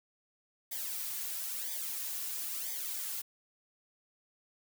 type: noise with flanger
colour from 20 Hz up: blue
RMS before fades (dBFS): -38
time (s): 0.71-3.22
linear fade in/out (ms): 10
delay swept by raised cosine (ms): 0.72 to 3.22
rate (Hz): 1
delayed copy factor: -0.8
effects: none